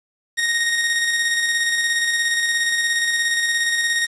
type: tone with tremolo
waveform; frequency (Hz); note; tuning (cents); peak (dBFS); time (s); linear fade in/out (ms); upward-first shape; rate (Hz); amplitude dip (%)
sawtooth; 1864.7; A#6; 0; -13; 0.37-4.07; 20; square; 17; 30
effects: resampled to 24000 Hz + 7-bit